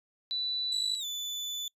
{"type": "tone", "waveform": "sine", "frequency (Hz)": 3970, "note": "B7", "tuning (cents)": 8, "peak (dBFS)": -30, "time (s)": [0.31, 0.95], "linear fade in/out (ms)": 0}
{"type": "tone with pitch glide", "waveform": "35% pulse", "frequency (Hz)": [3918, 3491], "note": ["B7", "A7"], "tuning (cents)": [-15, -14], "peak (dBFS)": -32, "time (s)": [0.72, 1.68], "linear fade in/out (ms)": 2, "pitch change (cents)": -199, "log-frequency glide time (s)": [0.99, 1.05]}
{"effects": ["noise-tail reverb RT60 0.1 s tail -24 dB re dry", "resampled to 32000 Hz"]}